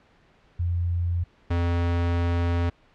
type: tone pair in turn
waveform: sine / square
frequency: 86.8 / 86.1 Hz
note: F2 / F2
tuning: -10 / -24 cents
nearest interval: unison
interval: 14 cents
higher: first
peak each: -22 dBFS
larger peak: neither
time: 0.59-1.24 / 1.5-2.7 s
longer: second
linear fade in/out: 10 ms
effects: pink hiss -59 dBFS RMS until 2.94 s + low-pass 3000 Hz 12 dB/octave